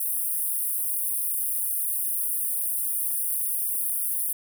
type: high-pass noise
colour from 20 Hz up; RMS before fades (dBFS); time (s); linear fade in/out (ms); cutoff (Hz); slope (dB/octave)
pink; -27; 0-4.33; 5; 9200; 96
effects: none